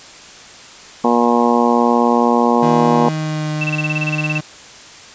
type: harmonic tone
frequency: 119.4 Hz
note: A#2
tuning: 42 cents sharp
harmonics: 2 / 3 / 4 / 5 / 6 / 7 / 8 / 9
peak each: -15 / -21 / -18 / -23 / -21 / -19 / -21 / -21 dBFS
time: 1.04-3.09 s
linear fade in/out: 5 ms
type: tone with pitch glide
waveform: 35% pulse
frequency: 158.2 to 152.9 Hz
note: D#3 to D#3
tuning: +29 to -30 cents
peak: -17 dBFS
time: 2.62-4.41 s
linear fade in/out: 10 ms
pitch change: -59 cents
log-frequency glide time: 2.93-3.51 s
type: tone bursts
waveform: sine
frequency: 2666 Hz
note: E7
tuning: 19 cents sharp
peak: -17 dBFS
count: 14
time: 3.61-4.382 s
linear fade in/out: 5 ms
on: 31 ms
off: 26 ms
effects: white hiss -38 dBFS RMS until 5.14 s + resampled to 16000 Hz